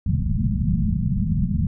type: low-pass noise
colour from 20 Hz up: white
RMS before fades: -21 dBFS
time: 0.06-1.67 s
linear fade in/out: 5 ms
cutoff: 220 Hz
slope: 96 dB/octave
effects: none

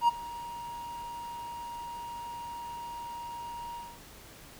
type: tone with ADSR envelope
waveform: triangle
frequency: 944 Hz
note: A#5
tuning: 22 cents sharp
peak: -16 dBFS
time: 0.01-4 s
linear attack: 72 ms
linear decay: 18 ms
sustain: -20 dB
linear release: 240 ms
effects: pink hiss -51 dBFS RMS until 4.59 s

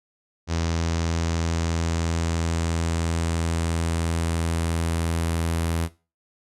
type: tone with low-pass filter sweep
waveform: sawtooth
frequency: 83 Hz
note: E2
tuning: 12 cents sharp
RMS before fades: -25 dBFS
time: 0.47-5.89 s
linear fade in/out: 50 ms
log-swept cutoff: 6100 to 11000 Hz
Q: 2.3
effects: noise-tail reverb RT60 0.3 s tail -17 dB re dry

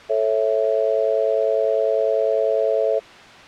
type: chord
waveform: sine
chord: A major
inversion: none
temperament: just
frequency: 440 / 550 / 660 Hz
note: A4 / C#5 / E5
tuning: 0 / -14 / +2 cents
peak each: -21 dBFS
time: 0.09-3 s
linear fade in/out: 20 ms
effects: white hiss -41 dBFS RMS until 3.47 s + low-pass 3000 Hz 12 dB/octave

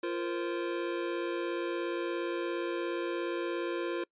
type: chord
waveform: square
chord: F suspended fourth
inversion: none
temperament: equal with one note detuned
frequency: 345.6 / 466.2 / 523.3 Hz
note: F4 / Bb4 / C5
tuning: -18 / 0 / 0 cents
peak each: -34 / -39 / -40 dBFS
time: 0.03-4.04 s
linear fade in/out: 5 ms
effects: noise-tail reverb RT60 0.1 s tail -25 dB re dry + resampled to 8000 Hz

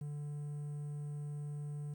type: tone with quantisation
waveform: triangle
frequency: 146.83 Hz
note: D3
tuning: in tune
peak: -37 dBFS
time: 0.01-1.94 s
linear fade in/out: 5 ms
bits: 11
effects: none

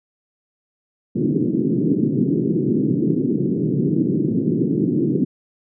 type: band-pass noise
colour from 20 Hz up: white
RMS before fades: -19 dBFS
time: 1.15-5.25 s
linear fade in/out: 10 ms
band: 130 to 370 Hz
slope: 48 dB/octave
effects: none

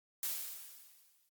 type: noise with exponential decay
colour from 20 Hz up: blue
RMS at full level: -35 dBFS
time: 0.23-1.29 s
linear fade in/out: 2 ms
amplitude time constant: 230 ms
effects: Opus 48 kbps

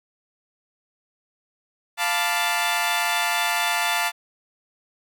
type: chord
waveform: 15% pulse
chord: B half-diminished seventh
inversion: second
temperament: equal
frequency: 698.5 / 880 / 987.8 / 1174.7 Hz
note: F5 / A5 / B5 / D6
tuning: 0 / 0 / 0 / 0 cents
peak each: -19 / -18 / -24 / -23 dBFS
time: 1.97-4.12 s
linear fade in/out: 50 ms
effects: none

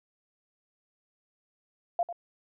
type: tone with echo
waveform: sine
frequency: 692 Hz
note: F5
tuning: 16 cents flat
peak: -23 dBFS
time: 1.99-2.03 s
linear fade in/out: 2 ms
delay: 97 ms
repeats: 1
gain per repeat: -11 dB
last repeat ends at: 2.127 s
effects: none

